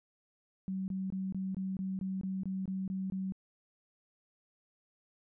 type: tone bursts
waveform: sine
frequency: 190 Hz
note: F#3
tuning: 46 cents sharp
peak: -33 dBFS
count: 12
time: 0.68-3.322 s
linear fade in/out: 0 ms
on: 200 ms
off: 22 ms
effects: none